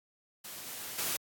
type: noise with level steps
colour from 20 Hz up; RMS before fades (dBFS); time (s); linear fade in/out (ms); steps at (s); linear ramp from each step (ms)
white; -44 / -42 / -33; 0.44-1.17; 10; 0.66 / 0.98; 10
effects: high-pass 100 Hz 12 dB/octave + AAC 64 kbps